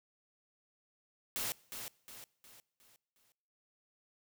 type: noise with echo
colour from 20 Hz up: white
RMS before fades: -37 dBFS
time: 1.36-1.52 s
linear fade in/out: 0 ms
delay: 360 ms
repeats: 5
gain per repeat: -7 dB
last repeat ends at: 3.32 s
effects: noise-tail reverb RT60 1.0 s tail -24 dB re dry